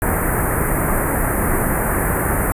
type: band-stop noise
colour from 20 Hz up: pink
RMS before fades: -18 dBFS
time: 0.02-2.52 s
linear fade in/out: 0 ms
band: 2000 to 9200 Hz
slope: 48 dB/octave
effects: resampled to 32000 Hz